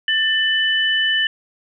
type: tone pair together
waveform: sine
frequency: 1779.1 / 2992 Hz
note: A6 / F#7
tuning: +19 / +19 cents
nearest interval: major sixth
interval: 900 cents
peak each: -18 dBFS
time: 0.08-1.27 s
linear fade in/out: 2 ms
effects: none